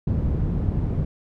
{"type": "low-pass noise", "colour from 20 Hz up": "white", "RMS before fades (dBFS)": -23, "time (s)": [0.07, 1.05], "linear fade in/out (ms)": 5, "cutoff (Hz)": 140, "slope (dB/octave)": 12, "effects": []}